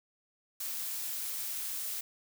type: noise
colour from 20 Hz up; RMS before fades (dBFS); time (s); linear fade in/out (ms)
blue; -37; 0.6-2.01; 5
effects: none